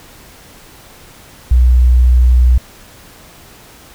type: tone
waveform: sine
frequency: 61.74 Hz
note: B1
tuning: in tune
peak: -5 dBFS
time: 1.51-2.58 s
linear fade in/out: 5 ms
effects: pink hiss -40 dBFS RMS until 3.94 s